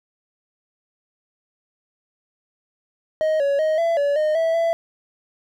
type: tone with pitch steps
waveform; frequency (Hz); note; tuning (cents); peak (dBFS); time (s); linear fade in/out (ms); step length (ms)
triangle; 626 / 561 / 626 / 670 / 571 / 614 / 655 / 667; D#5 / C#5 / D#5 / E5 / D5 / D#5 / E5 / E5; +10 / +21 / +10 / +28 / -49 / -23 / -11 / +20; -15; 3.21-4.73; 0; 190
effects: none